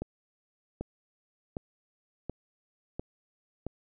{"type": "accelerating click train", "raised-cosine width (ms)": 2, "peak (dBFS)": -21, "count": 6, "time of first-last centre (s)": [0.02, 3.666], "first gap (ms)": 790, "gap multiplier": 0.96, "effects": []}